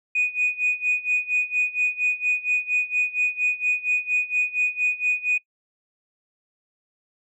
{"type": "tone with tremolo", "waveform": "sine", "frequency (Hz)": 2479, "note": "D#7", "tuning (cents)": -7, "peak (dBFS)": -16, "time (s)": [0.15, 5.38], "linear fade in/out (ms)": 5, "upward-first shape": "sine", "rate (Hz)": 4.3, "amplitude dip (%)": 90, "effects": ["noise-tail reverb RT60 0.1 s tail -23 dB re dry", "tanh soft clip ceiling -14 dBFS"]}